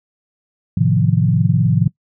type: chord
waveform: sine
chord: F dominant seventh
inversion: first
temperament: equal with one note detuned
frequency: 108.99 / 130.81 / 155.56 / 174.61 Hz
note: A2 / C3 / Eb3 / F3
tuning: -16 / 0 / 0 / 0 cents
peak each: -17 dBFS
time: 0.77-1.88 s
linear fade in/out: 5 ms
effects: noise-tail reverb RT60 0.1 s tail -21 dB re dry